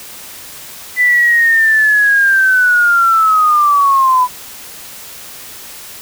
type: linear sweep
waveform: sine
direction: down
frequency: 2000 to 987.8 Hz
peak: -7 dBFS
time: 0.96-4.28 s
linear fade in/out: 50 ms
effects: white hiss -32 dBFS RMS until 6.01 s